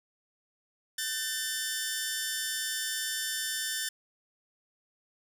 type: tone pair together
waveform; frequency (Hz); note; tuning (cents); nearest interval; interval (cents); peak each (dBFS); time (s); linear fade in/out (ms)
10% pulse; 1523 / 1780; F#6 / A6; +50 / +20; minor third; 270; -29 / -23; 0.98-3.89; 5
effects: none